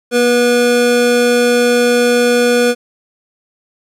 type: tone pair together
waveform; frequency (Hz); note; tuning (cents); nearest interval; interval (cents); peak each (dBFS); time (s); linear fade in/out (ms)
square; 240.6 / 486.3; B3 / B4; -45 / -27; octave; 1218; -16 / -11; 0.11-2.75; 50
effects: low-pass 12000 Hz 12 dB/octave + 8-bit